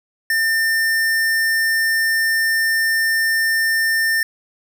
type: tone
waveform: square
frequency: 1800 Hz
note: A6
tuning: 39 cents sharp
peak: -16 dBFS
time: 0.3-4.23 s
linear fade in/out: 2 ms
effects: none